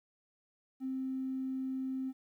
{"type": "tone", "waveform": "triangle", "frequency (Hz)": 262.7, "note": "C4", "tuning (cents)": 7, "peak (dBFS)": -30, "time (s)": [0.8, 2.13], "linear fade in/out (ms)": 50, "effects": ["tanh soft clip ceiling -32 dBFS", "12-bit"]}